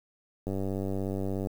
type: click train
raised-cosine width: 2 ms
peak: -20 dBFS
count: 98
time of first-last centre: 0.47-1.471 s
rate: 96.9 Hz
effects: 8-bit